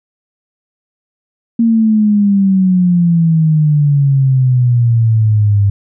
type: exponential sweep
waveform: sine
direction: down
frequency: 232.4 to 99.3 Hz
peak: -7 dBFS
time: 1.59-5.7 s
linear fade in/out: 5 ms
effects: none